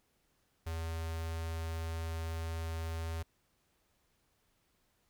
square tone with notch filter, 81.9 Hz, E2, 11 cents flat, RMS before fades -38 dBFS, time 0.66-3.23 s, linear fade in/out 10 ms, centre 200 Hz, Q 0.82, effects pink hiss -75 dBFS RMS until 5.09 s

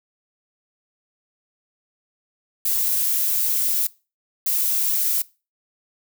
violet noise bursts at uneven times, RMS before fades -21 dBFS, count 2, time 2.65-3.87 / 4.46-5.22 s, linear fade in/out 5 ms, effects noise-tail reverb RT60 0.3 s tail -21 dB re dry

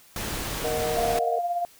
pink noise, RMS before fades -31 dBFS, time 0.16-1.19 s, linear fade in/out 2 ms
sine chord, D# minor, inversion second, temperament equal, 466.2 / 622.3 / 740 Hz, A#4 / D#5 / F#5, 0 / 0 / 0 cents, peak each -28 / -30 / -32 dBFS, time 0.64-1.39 s, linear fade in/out 5 ms
sine tone with tremolo, 698.5 Hz, F5, in tune, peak -22 dBFS, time 0.97-1.65 s, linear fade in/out 0 ms, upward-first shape sine, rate 17 Hz, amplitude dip 50%
effects white hiss -54 dBFS RMS until 1.79 s

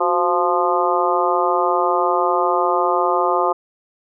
harmonic tone with a mistuned harmonic, 174.61 Hz, F3, in tune, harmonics 2 / 3 / 4 / 5 / 6 / 7, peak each -22 / -22 / -22 / -22 / -22 / -22 dBFS, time 0-3.53 s, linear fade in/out 10 ms, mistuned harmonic 2, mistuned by +85 cents, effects none

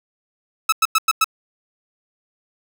sawtooth tone bursts, 1300 Hz, E6, 24 cents flat, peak -9 dBFS, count 5, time 0.69-1.244 s, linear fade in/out 5 ms, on 34 ms, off 96 ms, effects none

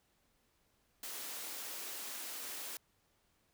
white high-pass noise, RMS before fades -44 dBFS, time 1.03-2.77 s, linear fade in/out 2 ms, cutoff 240 Hz, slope 24 dB/octave, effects pink hiss -75 dBFS RMS until 3.53 s

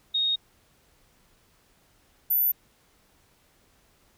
sine tone pair in turn, 3729 / 14018 Hz, A#7 / A9, 0 / -8 cents, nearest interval octave + major seventh, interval 2292 cents, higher second, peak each -22 / -20 dBFS, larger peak second, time 0.14-0.36 / 2.3-2.52 s, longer neither, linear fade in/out 10 ms, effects pink hiss -63 dBFS RMS until 4.17 s

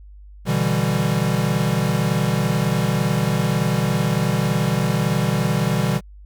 square chord, E minor seventh, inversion second, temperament equal, 123.47 / 146.83 / 164.81 / 196 Hz, B2 / D3 / E3 / G3, 0 / 0 / 0 / 0 cents, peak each -24 dBFS, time 0.45-6.01 s, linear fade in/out 50 ms, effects added 50 Hz sine -39 dBFS peak until 6.25 s

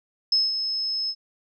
sine tone with ADSR envelope, 5190 Hz, E8, 28 cents flat, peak -16 dBFS, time 0.32-1.15 s, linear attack 4 ms, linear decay 190 ms, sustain -8 dB, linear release 57 ms, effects none

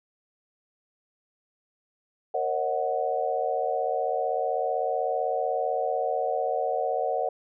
sine chord, D# minor seventh, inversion second, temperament equal with one note detuned, 466.2 / 542 / 622.3 / 740 Hz, A#4 / C#5 / D#5 / F#5, 0 / -39 / 0 / 0 cents, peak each -31 / -30 / -31 / -28 dBFS, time 2.34-7.29 s, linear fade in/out 5 ms, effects none

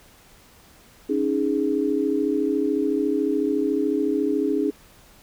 sine chord, C# suspended second, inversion none, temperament equal, 277.2 / 311.1 / 415.3 Hz, C#4 / D#4 / G#4, 0 / 0 / 0 cents, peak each -24 dBFS, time 1.09-4.71 s, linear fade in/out 10 ms, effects pink hiss -52 dBFS RMS until 5.22 s

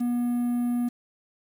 triangle tone, 241.7 Hz, B3, 37 cents flat, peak -21 dBFS, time 0-0.89 s, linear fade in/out 10 ms, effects 8-bit

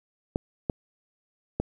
clicks, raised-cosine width 2 ms, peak -12 dBFS, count 3, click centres 0.359 / 0.698 / 1.6 s, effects 9-bit

